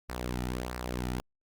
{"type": "tone with flanger", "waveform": "sawtooth", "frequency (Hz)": 61.74, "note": "B1", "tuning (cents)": 0, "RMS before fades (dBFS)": -35, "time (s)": [0.09, 1.2], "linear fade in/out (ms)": 0, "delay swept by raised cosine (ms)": [0.29, 1.89], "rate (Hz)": 1.5, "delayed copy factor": -0.6, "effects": ["Opus 48 kbps"]}